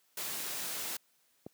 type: noise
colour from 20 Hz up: white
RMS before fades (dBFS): -38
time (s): 0.17-0.97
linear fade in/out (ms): 5
type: click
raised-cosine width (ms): 2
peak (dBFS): -28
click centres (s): 1.465
effects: white hiss -71 dBFS RMS until 1.53 s + high-pass 150 Hz 12 dB/octave